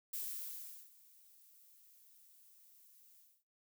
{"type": "noise with ADSR envelope", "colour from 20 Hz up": "violet", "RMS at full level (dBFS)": -41, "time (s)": [0.13, 3.44], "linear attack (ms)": 6, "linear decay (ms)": 760, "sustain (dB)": -23, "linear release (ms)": 250, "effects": ["noise-tail reverb RT60 0.3 s tail -21 dB re dry"]}